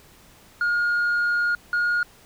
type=tone pair in turn; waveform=sine; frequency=1426 / 1431.4 Hz; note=F6 / F6; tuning=+36 / +42 cents; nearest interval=unison; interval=6 cents; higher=second; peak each=-17 dBFS; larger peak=neither; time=0.61-1.55 / 1.73-2.03 s; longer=first; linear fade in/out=2 ms; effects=tanh soft clip ceiling -18 dBFS + pink hiss -52 dBFS RMS until 2.25 s